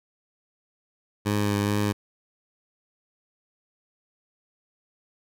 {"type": "tone with vibrato", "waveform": "15% pulse", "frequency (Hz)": 102.8, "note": "G#2", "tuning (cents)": -17, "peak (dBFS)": -16, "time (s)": [1.25, 1.93], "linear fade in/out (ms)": 20, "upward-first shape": "triangle", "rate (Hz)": 2.3, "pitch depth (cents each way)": 21, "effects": []}